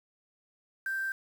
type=tone with quantisation; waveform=sine; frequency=1568 Hz; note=G6; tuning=in tune; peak=-30 dBFS; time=0.86-1.12 s; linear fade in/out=2 ms; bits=8; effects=none